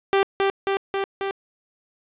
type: tone with echo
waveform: sawtooth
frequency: 392 Hz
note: G4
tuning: in tune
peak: -12 dBFS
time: 0.13-0.23 s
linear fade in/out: 0 ms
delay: 270 ms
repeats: 4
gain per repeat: -2 dB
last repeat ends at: 1.31 s
effects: resampled to 8000 Hz + 8-bit